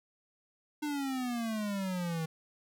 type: exponential sweep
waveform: square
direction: down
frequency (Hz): 302.2 to 158.4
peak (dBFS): -33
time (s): 0.82-2.26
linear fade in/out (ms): 10
effects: none